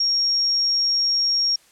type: tone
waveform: sine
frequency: 5570 Hz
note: F8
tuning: 5 cents flat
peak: -17 dBFS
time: 0-1.56 s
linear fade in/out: 5 ms
effects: white hiss -55 dBFS RMS until 1.71 s + low-pass 10000 Hz 12 dB/octave